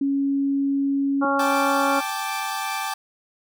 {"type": "tone", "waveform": "sine", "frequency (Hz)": 277.2, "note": "C#4", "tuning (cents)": 0, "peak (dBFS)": -19, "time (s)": [0.01, 1.25], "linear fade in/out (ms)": 5}
{"type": "harmonic tone", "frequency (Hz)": 277.2, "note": "C#4", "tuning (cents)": 0, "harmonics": [1, 2, 3, 4, 5], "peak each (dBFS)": [-25, -25, -25, -25, -25], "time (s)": [1.21, 2.01], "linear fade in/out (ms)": 20}
{"type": "chord", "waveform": "sawtooth", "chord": "G suspended second", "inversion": "none", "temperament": "equal with one note detuned", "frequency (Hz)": [784, 873.4, 1174.7], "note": ["G5", "A5", "D6"], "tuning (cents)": [0, -13, 0], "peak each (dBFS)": -26, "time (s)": [1.39, 2.94], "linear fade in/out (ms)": 5}
{"effects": []}